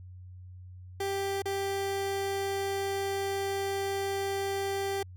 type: tone with dropouts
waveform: 30% pulse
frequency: 393.4 Hz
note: G4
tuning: 6 cents sharp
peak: -27 dBFS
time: 1-5.03 s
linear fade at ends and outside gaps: 5 ms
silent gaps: 1.421-1.455 s
effects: added 91 Hz sine -44 dBFS peak until 5.16 s